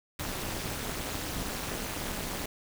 pink noise with amplitude modulation, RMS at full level -31 dBFS, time 0.19-2.46 s, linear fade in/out 5 ms, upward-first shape sine, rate 216 Hz, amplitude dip 100%, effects none

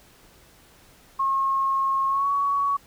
sine tone with pitch glide, 1082 to 1122.7 Hz, C#6 to C#6, -42 to +22 cents, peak -20 dBFS, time 1.19-2.77 s, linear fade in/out 10 ms, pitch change +64 cents, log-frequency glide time 2.08-2.28 s, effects pink hiss -54 dBFS RMS until 2.86 s

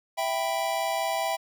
square chord, E minor, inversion none, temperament equal, 659.3 / 784 / 987.8 Hz, E5 / G5 / B5, 0 / 0 / 0 cents, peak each -30 / -30 / -34 dBFS, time 0.17-1.37 s, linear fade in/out 20 ms, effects none

